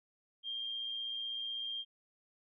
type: tone with amplitude modulation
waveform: sine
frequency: 3200 Hz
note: G7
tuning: 35 cents sharp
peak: -35 dBFS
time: 0.43-1.85 s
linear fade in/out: 50 ms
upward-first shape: sine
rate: 116 Hz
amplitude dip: 40%
effects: none